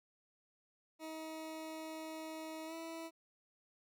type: tone with pitch glide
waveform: 20% pulse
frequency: 317.4 to 327.3 Hz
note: D#4 to E4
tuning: +35 to -12 cents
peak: -39 dBFS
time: 0.99-3.11 s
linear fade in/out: 50 ms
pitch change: +53 cents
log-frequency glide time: 2.66-2.74 s
effects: none